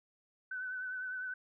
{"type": "tone with vibrato", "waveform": "sine", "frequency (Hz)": 1506, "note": "F#6", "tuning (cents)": 30, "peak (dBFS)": -37, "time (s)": [0.51, 1.34], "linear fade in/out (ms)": 5, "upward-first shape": "triangle", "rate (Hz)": 9.9, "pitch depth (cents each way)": 42, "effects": []}